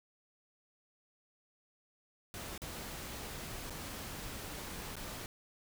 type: noise with dropouts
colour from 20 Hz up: pink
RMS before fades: -44 dBFS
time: 2.34-5.26 s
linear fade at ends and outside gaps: 1 ms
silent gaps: 2.578-2.618 / 3.699-3.705 / 4.956-4.966 s
effects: none